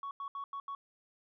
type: tone bursts at uneven times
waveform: sine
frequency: 1115 Hz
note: C#6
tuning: 10 cents sharp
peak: -36 dBFS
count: 5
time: 0.03-0.11 / 0.2-0.28 / 0.35-0.44 / 0.53-0.6 / 0.68-0.75 s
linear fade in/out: 2 ms
effects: tanh soft clip ceiling -35 dBFS